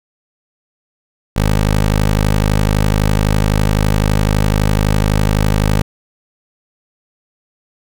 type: tone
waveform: 15% pulse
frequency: 51.9 Hz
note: G#1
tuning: in tune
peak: -5 dBFS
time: 1.36-5.82 s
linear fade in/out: 5 ms
effects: none